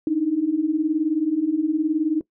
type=beating tone pair; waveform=sine; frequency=297.2 / 316.2 Hz; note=D4 / D#4; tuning=+21 / +28 cents; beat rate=19 Hz; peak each=-23 / -20 dBFS; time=0.07-2.21 s; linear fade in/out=2 ms; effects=noise-tail reverb RT60 0.1 s tail -19 dB re dry